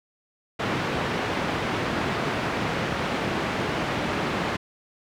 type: band-pass noise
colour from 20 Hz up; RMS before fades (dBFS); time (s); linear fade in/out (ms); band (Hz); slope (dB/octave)
pink; -27; 0.59-4.57; 10; 130 to 2600; 12
effects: none